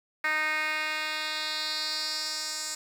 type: tone with band-pass filter sweep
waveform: 10% pulse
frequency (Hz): 308.9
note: D#4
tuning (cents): -12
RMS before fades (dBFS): -31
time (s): 0.24-2.75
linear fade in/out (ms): 5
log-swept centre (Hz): 2000 to 6800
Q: 2.8
effects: 8-bit